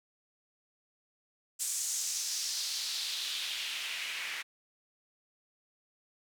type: noise with band-pass filter sweep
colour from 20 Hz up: white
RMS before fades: -36 dBFS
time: 1.59-4.43 s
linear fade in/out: 20 ms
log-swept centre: 7900 to 2100 Hz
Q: 2.4
effects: none